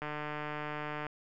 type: click train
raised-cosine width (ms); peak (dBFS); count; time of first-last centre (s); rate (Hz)
0.5; -23; 158; 0.02-1.067; 150
effects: none